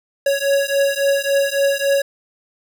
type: beating tone pair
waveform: square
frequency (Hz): 554.4 / 558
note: C#5 / C#5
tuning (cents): 0 / +11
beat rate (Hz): 3.6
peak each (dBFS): -19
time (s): 0.26-2.02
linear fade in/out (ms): 5
effects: none